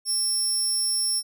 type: tone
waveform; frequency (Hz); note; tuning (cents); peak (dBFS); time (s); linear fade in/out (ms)
20% pulse; 5400; E8; +41; -17; 0.05-1.23; 50
effects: none